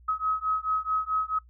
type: beating tone pair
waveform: sine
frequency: 1273 / 1277.6 Hz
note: D#6 / D#6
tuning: +39 / +45 cents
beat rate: 4.6 Hz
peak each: -28 dBFS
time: 0.08-1.39 s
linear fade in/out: 10 ms
effects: noise-tail reverb RT60 0.1 s tail -19 dB re dry + added 60 Hz sine -51 dBFS peak until 1.49 s